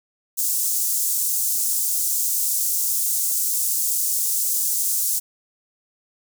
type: high-pass noise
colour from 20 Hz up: pink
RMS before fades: -22 dBFS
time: 0.37-5.2 s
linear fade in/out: 20 ms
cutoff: 6900 Hz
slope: 24 dB/octave
effects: none